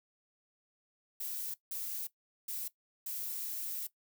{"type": "noise bursts at uneven times", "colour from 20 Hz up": "violet", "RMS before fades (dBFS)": -39, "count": 4, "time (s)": [[1.2, 1.54], [1.71, 2.07], [2.48, 2.68], [3.06, 3.87]], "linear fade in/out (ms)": 5, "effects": ["noise-tail reverb RT60 0.1 s tail -17 dB re dry"]}